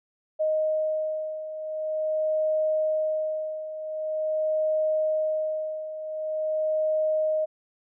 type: beating tone pair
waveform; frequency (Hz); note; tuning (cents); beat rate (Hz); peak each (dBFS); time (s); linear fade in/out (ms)
sine; 622.3 / 622.75; D#5 / D#5; 0 / +1; 0.45; -30 / -25; 0.39-7.46; 20
effects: none